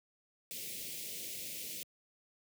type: band-stop noise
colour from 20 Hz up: white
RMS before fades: -43 dBFS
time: 0.51-1.83 s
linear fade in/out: 0 ms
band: 590 to 2100 Hz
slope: 48 dB/octave
effects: high-pass 100 Hz 12 dB/octave